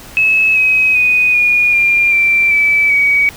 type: tone with pitch steps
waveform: sine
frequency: 2586 / 2537 / 2489 / 2442 / 2396 / 2351 / 2307 / 2263 Hz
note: E7 / D#7 / D#7 / D#7 / D7 / D7 / D7 / C#7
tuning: -34 / +33 / 0 / -33 / +34 / +1 / -31 / +35 cents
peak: -8 dBFS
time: 0.17-3.29 s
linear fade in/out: 0 ms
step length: 390 ms
effects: pink hiss -35 dBFS RMS until 3.36 s